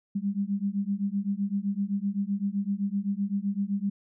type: beating tone pair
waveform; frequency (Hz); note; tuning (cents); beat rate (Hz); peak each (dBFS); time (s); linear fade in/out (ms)
sine; 196 / 203.8; G3 / G#3; 0 / -32; 7.8; -29; 0.15-3.9; 10
effects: none